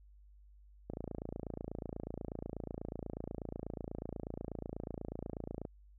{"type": "click train", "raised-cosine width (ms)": 2, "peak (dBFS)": -27, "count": 135, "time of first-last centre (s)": [0.9, 5.652], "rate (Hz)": 28.2, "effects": ["added 50 Hz sine -57 dBFS peak until 5.98 s"]}